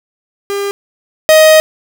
45% pulse tone pair in turn, 401 / 627.2 Hz, G4 / D#5, +39 / +14 cents, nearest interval minor sixth, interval 775 cents, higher second, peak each -15 / -3 dBFS, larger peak second, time 0.5-0.71 / 1.29-1.6 s, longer second, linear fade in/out 0 ms, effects none

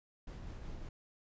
brown noise with tremolo, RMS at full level -44 dBFS, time 0.27-0.89 s, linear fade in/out 5 ms, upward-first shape sine, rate 5.3 Hz, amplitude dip 25%, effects resampled to 16000 Hz

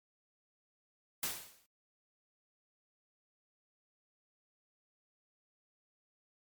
white noise with exponential decay, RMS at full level -33 dBFS, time 1.23-1.66 s, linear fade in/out 2 ms, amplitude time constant 92 ms, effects noise-tail reverb RT60 0.1 s tail -20 dB re dry + MP3 96 kbps

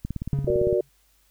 click train, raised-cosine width 5 ms, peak -17 dBFS, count 13, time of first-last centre 0.05-0.728 s, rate 17.7 Hz
triangle tone with exponential decay, 138.59 Hz, C#3, in tune, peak -19 dBFS, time 0.33-0.89 s, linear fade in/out 2 ms, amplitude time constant 120 ms
sine chord, Gb augmented, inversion none, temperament equal, 370 / 466.2 / 587.3 Hz, Gb4 / Bb4 / D5, 0 / 0 / 0 cents, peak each -22 / -25 / -25 dBFS, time 0.47-0.81 s, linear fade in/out 5 ms
effects added 50 Hz sine -64 dBFS peak until 1.3 s + white hiss -64 dBFS RMS until 1.3 s

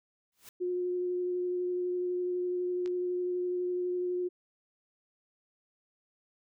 white noise with exponential growth, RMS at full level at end -46 dBFS, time 0.32-0.49 s, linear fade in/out 2 ms, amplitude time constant 36 ms
sine tone with vibrato, 359.1 Hz, F4, 48 cents sharp, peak -29 dBFS, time 0.6-4.29 s, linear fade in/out 20 ms, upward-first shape sine, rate 12 Hz, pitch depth 10 cents each way
clicks, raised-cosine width 0.2 ms, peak -29 / -39 dBFS, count 2, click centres 2.86 / 2.876 s
effects none

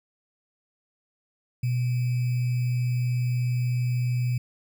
sine tone with sample-and-hold, 123.47 Hz, B2, in tune, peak -22 dBFS, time 1.63-4.38 s, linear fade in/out 5 ms, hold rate 2450 Hz, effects none

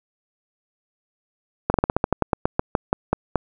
slowing click train, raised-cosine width 1 ms, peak -3 dBFS, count 16, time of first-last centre 1.7-3.357 s, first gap 41 ms, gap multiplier 1.13, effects none

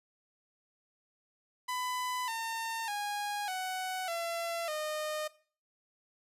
sawtooth tone with pitch steps, 1001 / 907.4 / 822.5 / 745.6 / 675.9 / 612.6 Hz, B5 / A#5 / G#5 / F#5 / E5 / D#5, +23 / -47 / -17 / +13 / +43 / -27 cents, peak -30 dBFS, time 1.68-5.28 s, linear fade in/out 10 ms, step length 600 ms, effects noise-tail reverb RT60 0.4 s tail -17 dB re dry + resampled to 32000 Hz

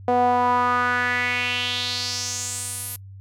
sawtooth tone with band-pass filter sweep, 246.1 Hz, B3, 6 cents flat, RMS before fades -23 dBFS, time 0.08-2.96 s, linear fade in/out 2 ms, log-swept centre 630 to 12000 Hz, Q 3.9, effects noise-tail reverb RT60 0.1 s tail -25 dB re dry + added 97 Hz sine -38 dBFS peak until 3.2 s

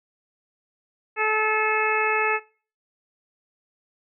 harmonic tone, 433 Hz, A4, 28 cents flat, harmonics 1 / 2 / 3 / 4 / 5 / 6, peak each -27 / -27 / -27 / -27 / -27 / -27 dBFS, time 1.16-2.4 s, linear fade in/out 50 ms, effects noise-tail reverb RT60 0.4 s tail -19 dB re dry

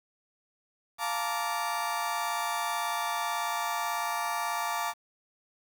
35% pulse chord, Bb major seventh, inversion second, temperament just, 699.2 / 874.1 / 932.3 / 1165.4 Hz, F5 / A5 / Bb5 / D6, +2 / -12 / 0 / -14 cents, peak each -34 / -33 / -34 / -32 dBFS, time 0.98-4.94 s, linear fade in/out 50 ms, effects 9-bit

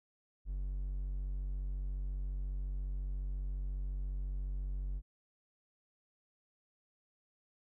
triangle tone, 47.2 Hz, F#1, 35 cents sharp, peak -33 dBFS, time 0.45-5.02 s, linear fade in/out 50 ms, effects none

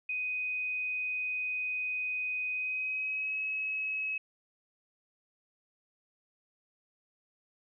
sine tone with pitch glide, 2500 to 2566 Hz, D#7 to E7, +8 to -47 cents, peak -31 dBFS, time 0.09-4.18 s, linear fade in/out 5 ms, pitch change +45 cents, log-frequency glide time 2.52-3.4 s, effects none

